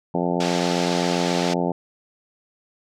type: harmonic tone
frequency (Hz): 87.5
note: F2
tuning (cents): +4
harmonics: 2 / 3 / 4 / 5 / 6 / 7 / 8 / 9 / 10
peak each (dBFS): -25 / -27 / -28 / -29 / -30 / -30 / -31 / -32 / -32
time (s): 0.14-1.72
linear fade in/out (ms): 5
type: band-pass noise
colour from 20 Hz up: white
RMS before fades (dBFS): -30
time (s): 0.4-1.54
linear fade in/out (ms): 5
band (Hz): 460 to 5600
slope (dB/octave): 24
effects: none